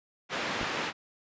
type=band-pass noise; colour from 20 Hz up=white; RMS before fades=-33 dBFS; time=0.29-0.93 s; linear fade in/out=50 ms; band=140 to 2400 Hz; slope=12 dB/octave
type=clicks; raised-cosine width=2 ms; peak=-22 dBFS; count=2; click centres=0.613 / 0.631 s
effects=resampled to 16000 Hz